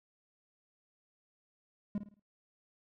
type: tone with echo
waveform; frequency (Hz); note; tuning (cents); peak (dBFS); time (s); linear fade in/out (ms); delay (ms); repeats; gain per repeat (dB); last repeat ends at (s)
triangle; 205; G#3; -22; -29; 1.95-1.98; 2; 54; 4; -9; 2.196
effects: noise-tail reverb RT60 0.1 s tail -18 dB re dry